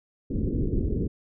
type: low-pass noise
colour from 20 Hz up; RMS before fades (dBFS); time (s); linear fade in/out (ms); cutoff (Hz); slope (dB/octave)
pink; -26; 0.3-1.08; 10; 430; 48
effects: none